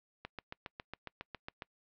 click train, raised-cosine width 0.3 ms, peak -25 dBFS, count 11, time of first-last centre 0.25-1.622 s, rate 7.29 Hz, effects noise-tail reverb RT60 0.1 s tail -26 dB re dry + low-pass 4000 Hz 12 dB/octave

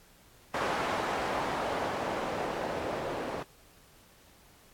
blue noise with low-pass filter sweep, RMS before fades -33 dBFS, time 0.54-3.43 s, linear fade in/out 5 ms, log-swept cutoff 900 to 530 Hz, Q 1.1, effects pink hiss -59 dBFS RMS until 4.73 s + AAC 64 kbps

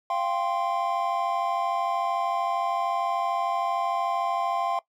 triangle chord, F suspended second, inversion none, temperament equal with one note detuned, 690.8 / 784 / 1046.5 Hz, F5 / G5 / C6, -19 / 0 / 0 cents, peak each -27 dBFS, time 0.1-4.79 s, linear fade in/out 2 ms, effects noise-tail reverb RT60 0.1 s tail -18 dB re dry

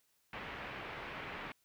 white low-pass noise, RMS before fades -45 dBFS, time 0.33-1.52 s, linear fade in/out 2 ms, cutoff 2500 Hz, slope 24 dB/octave, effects white hiss -75 dBFS RMS until 1.64 s

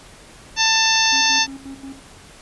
harmonic tone, 890 Hz, A5, 20 cents sharp, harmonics 1 / 2 / 3 / 4 / 5 / 6 / 7, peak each -22 / -22 / -22 / -22 / -22 / -22 / -22 dBFS, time 0.56-1.47 s, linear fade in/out 50 ms
triangle tone with tremolo, 271.3 Hz, C#4, 37 cents flat, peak -29 dBFS, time 1.12-2 s, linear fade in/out 10 ms, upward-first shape square, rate 5.6 Hz, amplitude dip 70%
effects pink hiss -44 dBFS RMS until 2.41 s + resampled to 24000 Hz

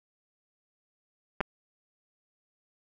clicks, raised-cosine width 0.5 ms, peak -13 dBFS, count 2, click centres 1.406 / 1.411 s, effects none

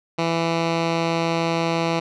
10% pulse tone with low-pass filter, 166.2 Hz, E3, 15 cents sharp, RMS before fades -22 dBFS, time 0.18-2 s, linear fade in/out 10 ms, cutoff 4200 Hz, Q 1.1, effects none

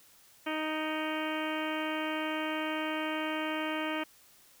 harmonic tone with a mistuned harmonic, 311.1 Hz, D#4, in tune, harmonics 1 / 2 / 3 / 4 / 5 / 6 / 7 / 8 / 9 / 10, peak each -35 / -38 / -40 / -41 / -42 / -43 / -43 / -44 / -45 / -45 dBFS, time 0.46-4.04 s, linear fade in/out 10 ms, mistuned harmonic 7, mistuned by +46 cents, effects white hiss -60 dBFS RMS until 4.6 s

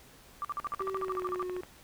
sine tone bursts, 1174.7 Hz, D6, in tune, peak -31 dBFS, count 14, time 0.42-1.422 s, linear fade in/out 0 ms, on 27 ms, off 48 ms
click train, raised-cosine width 0.5 ms, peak -27 dBFS, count 16, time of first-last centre 0.6-1.634 s, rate 14.5 Hz
triangle tone with pitch glide, 382.8 to 364 Hz, G4 to F#4, -41 to -28 cents, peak -32 dBFS, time 0.8-1.61 s, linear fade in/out 5 ms, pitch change -87 cents, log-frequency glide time 0.95-1.26 s
effects pink hiss -56 dBFS RMS until 1.83 s

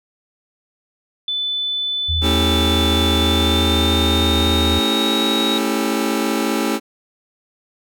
sine tone with pitch glide, 3500 to 3795 Hz, A7 to A#7, -10 to +30 cents, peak -19 dBFS, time 1.28-5.58 s, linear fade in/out 2 ms, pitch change +140 cents, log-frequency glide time 3.12-5.17 s
sine tone with vibrato, 79.8 Hz, D#2, 44 cents sharp, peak -18 dBFS, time 2.08-4.8 s, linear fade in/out 20 ms, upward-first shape sine, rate 3.4 Hz, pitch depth 29 cents each way
sawtooth chord, A dominant seventh, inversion none, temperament just, 220 / 275 / 330 / 396 Hz, A3 / C#4 / E4 / G4, 0 / -14 / +2 / +18 cents, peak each -18 / -18 / -19 / -21 dBFS, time 2.21-6.8 s, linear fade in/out 50 ms
effects none

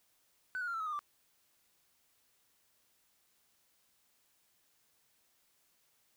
triangle tone with pitch steps, 1507 / 1445.6 / 1386.7 / 1330.2 / 1276 / 1224.1 / 1174.2 Hz, F#6 / F#6 / F6 / E6 / D#6 / D#6 / D6, +31 / -41 / -13 / +15 / +43 / -29 / -1 cents, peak -32 dBFS, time 0.55-0.991 s, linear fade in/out 0 ms, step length 63 ms, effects tanh soft clip ceiling -32 dBFS + white hiss -73 dBFS RMS until 6.16 s

